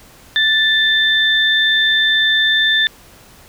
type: tone pair together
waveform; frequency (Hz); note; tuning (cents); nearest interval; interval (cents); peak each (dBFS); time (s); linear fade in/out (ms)
sine; 1760 / 3559; A6 / A7; 0 / +19; octave; 1219; -14; 0.36-2.87; 0
effects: pink hiss -44 dBFS RMS until 3.48 s